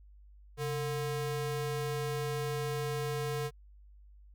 square ring-modulated tone, 293.7 Hz, D4, in tune, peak -30 dBFS, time 0.57-3.51 s, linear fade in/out 50 ms, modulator 158 Hz, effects added 50 Hz sine -53 dBFS peak until 4.34 s

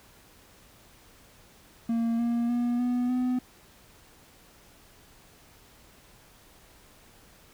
triangle tone with pitch steps, 230.6 / 235.6 / 240.7 / 245.9 / 251.2 Hz, A#3 / A#3 / B3 / B3 / B3, -19 / +19 / -44 / -7 / +30 cents, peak -22 dBFS, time 1.89-3.39 s, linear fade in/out 5 ms, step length 300 ms, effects pink hiss -56 dBFS RMS until 7.53 s

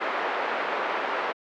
pink band-pass noise, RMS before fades -28 dBFS, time 0-1.33 s, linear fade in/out 20 ms, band 510 to 1800 Hz, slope 12 dB/octave, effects high-pass 300 Hz 12 dB/octave + low-pass 4000 Hz 12 dB/octave

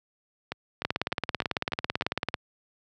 two click trains, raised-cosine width 0.3 ms, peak -15 / -10 dBFS, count 6 / 28, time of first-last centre 0.52-2.022 / 0.85-2.342 s, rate 3.33 / 18.1 Hz, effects high-pass 80 Hz 12 dB/octave

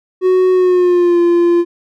triangle tone with pitch glide, 370 to 345.2 Hz, F#4 to F4, 0 to -20 cents, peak -6 dBFS, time 0.21-1.65 s, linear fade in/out 50 ms, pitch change -120 cents, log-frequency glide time 0.52-1.2 s, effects none

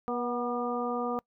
harmonic tone with a mistuned harmonic, 241.5 Hz, B3, 39 cents flat, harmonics 1 / 2 / 3 / 4 / 5, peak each -34 / -33 / -35 / -40 / -36 dBFS, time 0.08-1.19 s, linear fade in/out 0 ms, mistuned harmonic 3, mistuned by +29 cents, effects noise-tail reverb RT60 0.1 s tail -25 dB re dry

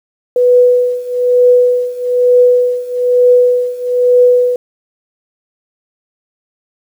sine tone with tremolo, 493.9 Hz, B4, in tune, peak -3 dBFS, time 0.36-4.56 s, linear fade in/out 2 ms, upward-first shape triangle, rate 1.1 Hz, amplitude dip 90%, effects 7-bit

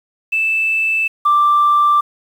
sine tone pair in turn, 2637 / 1177.2 Hz, E7 / D6, 0 / +4 cents, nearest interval octave + major second, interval 1396 cents, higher first, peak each -13 / -8 dBFS, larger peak second, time 0.32-1.08 / 1.25-2.01 s, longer neither, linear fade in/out 10 ms, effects tanh soft clip ceiling -6 dBFS + 7-bit

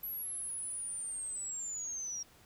sine linear sweep, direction down, 11840 to 5588 Hz, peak -37 dBFS, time 0.03-2.23 s, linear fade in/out 5 ms, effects pink hiss -62 dBFS RMS until 2.45 s

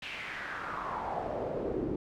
brown noise with band-pass filter sweep, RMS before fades -36 dBFS, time 0.02-1.96 s, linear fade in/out 5 ms, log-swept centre 2800 to 320 Hz, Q 3.4, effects none

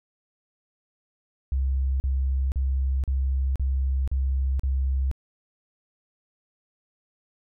sine tone bursts, 66.5 Hz, C2, 29 cents sharp, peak -21 dBFS, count 7, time 1.52-5.114 s, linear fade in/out 0 ms, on 480 ms, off 39 ms, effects none

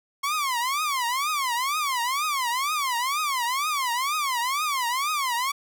sawtooth tone with vibrato, 1082 Hz, C#6, 42 cents flat, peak -20 dBFS, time 0.23-5.52 s, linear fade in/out 10 ms, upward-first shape triangle, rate 2.1 Hz, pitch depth 280 cents each way, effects none

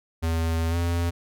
square tone with pitch glide, 82.1 to 85.49 Hz, E2 to F2, -6 to -36 cents, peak -23 dBFS, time 0.22-1.11 s, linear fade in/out 20 ms, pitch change +70 cents, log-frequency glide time 0.69-0.76 s, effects none

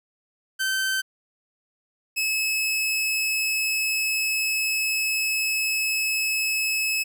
sawtooth tone pair in turn, 1545 / 2588 Hz, G6 / E7, -26 / -32 cents, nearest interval major sixth, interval 894 cents, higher second, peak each -19 dBFS, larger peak neither, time 0.59-1.02 / 2.16-7.04 s, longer second, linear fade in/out 20 ms, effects none

